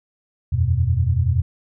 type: chord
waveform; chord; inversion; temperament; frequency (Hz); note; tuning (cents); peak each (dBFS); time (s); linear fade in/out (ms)
sine; E suspended second; none; just; 82.41 / 92.71 / 123.61; E2 / F#2 / B2; 0 / +4 / +2; -20; 0.52-1.42; 10
effects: none